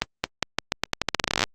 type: accelerating click train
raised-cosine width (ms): 0.2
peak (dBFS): -3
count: 22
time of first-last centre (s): 0.02-1.438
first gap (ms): 220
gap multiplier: 0.85
effects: Opus 32 kbps